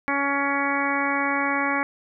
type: harmonic tone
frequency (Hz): 280.2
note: C#4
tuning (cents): +19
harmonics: 1 / 2 / 3 / 4 / 5 / 6 / 7 / 8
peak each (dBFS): -28 / -32 / -29 / -28 / -31 / -30 / -30 / -29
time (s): 0.08-1.83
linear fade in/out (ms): 0
effects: none